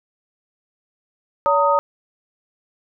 sine tone cluster, 569 / 917 / 1250 Hz, C#5 / A#5 / D#6, +45 / -29 / +8 cents, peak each -18 dBFS, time 1.46-1.79 s, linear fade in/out 0 ms, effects none

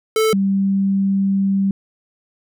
square / sine tone pair in turn, 438.9 / 195.51 Hz, A4 / G3, -4 / -4 cents, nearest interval octave + major second, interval 1400 cents, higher first, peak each -14 dBFS, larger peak neither, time 0.16-0.33 / 0.33-1.71 s, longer second, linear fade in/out 2 ms, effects none

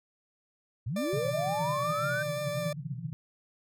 sine linear sweep, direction up, 93.9 to 1568 Hz, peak -30 dBFS, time 0.86-2.23 s, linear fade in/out 10 ms
40% pulse tone with vibrato, 590 Hz, D5, 8 cents sharp, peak -31 dBFS, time 0.96-2.73 s, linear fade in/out 5 ms, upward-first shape sine, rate 5.7 Hz, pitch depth 18 cents each way
white band-pass noise, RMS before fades -37 dBFS, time 1.13-3.13 s, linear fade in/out 0 ms, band 120 to 170 Hz, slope 96 dB/octave
effects none

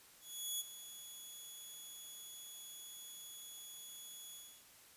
10% pulse tone with ADSR envelope, 3383 Hz, G#7, 31 cents sharp, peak -29 dBFS, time 0.2-4.65 s, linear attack 400 ms, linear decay 24 ms, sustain -13 dB, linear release 300 ms, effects white hiss -62 dBFS RMS until 4.96 s + resampled to 32000 Hz

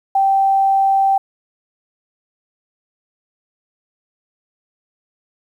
sine tone, 780 Hz, G5, 9 cents flat, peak -11 dBFS, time 0.15-1.18 s, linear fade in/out 5 ms, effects 8-bit

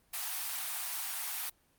white high-pass noise, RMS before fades -37 dBFS, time 0.13-1.5 s, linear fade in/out 10 ms, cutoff 670 Hz, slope 96 dB/octave, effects pink hiss -69 dBFS RMS until 1.78 s + Opus 32 kbps

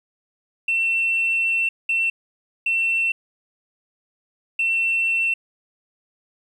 sine tone bursts at uneven times, 2697 Hz, E7, 39 cents sharp, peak -17 dBFS, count 4, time 0.68-1.69 / 1.89-2.1 / 2.66-3.12 / 4.59-5.34 s, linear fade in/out 5 ms, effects tanh soft clip ceiling -13 dBFS + 9-bit

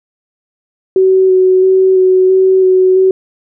sine tone with vibrato, 375.2 Hz, F#4, 24 cents sharp, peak -5 dBFS, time 0.96-3.11 s, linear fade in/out 2 ms, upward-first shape square, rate 1.5 Hz, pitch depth 12 cents each way, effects none

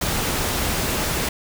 pink noise, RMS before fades -23 dBFS, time 0.01-1.29 s, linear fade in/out 5 ms, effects none

